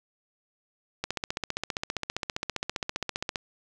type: click train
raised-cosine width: 0.2 ms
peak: -12 dBFS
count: 36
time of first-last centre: 1.04-3.358 s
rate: 15.1 Hz
effects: none